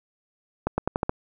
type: accelerating click train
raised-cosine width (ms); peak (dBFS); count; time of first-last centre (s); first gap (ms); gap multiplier
1; -9; 6; 0.67-1.094; 110; 0.87
effects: none